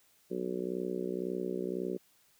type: harmonic tone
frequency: 61.9 Hz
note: B1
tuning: 5 cents sharp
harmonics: 3 / 4 / 5 / 6 / 7 / 8 / 9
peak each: -40 / -42 / -42 / -36 / -40 / -46 / -47 dBFS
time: 0.3-1.98 s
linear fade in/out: 20 ms
effects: white hiss -67 dBFS RMS until 2.39 s